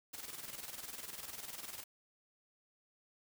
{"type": "noise with tremolo", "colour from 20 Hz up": "white", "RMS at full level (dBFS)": -45, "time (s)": [0.13, 1.84], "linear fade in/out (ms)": 10, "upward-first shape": "square", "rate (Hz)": 20, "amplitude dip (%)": 60, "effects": []}